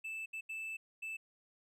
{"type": "tone bursts at uneven times", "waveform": "triangle", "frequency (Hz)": 2637, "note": "E7", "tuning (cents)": 0, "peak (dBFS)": -38, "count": 4, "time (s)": [[0.04, 0.26], [0.33, 0.41], [0.49, 0.77], [1.02, 1.17]], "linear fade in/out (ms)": 10, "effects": []}